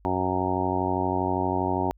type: harmonic tone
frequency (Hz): 92.5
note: F#2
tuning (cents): 0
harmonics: 1 / 2 / 3 / 4 / 5 / 6 / 7 / 8 / 9 / 10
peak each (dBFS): -32 / -34 / -30 / -30 / -39 / -38 / -34 / -32 / -32 / -30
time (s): 0.05-1.91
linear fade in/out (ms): 0
effects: added 50 Hz sine -54 dBFS peak until 1.97 s